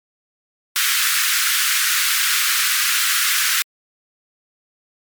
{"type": "high-pass noise", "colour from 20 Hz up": "pink", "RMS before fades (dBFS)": -18, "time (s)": [0.76, 3.62], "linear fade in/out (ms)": 0, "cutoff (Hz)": 1300, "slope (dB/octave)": 48, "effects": ["MP3 96 kbps"]}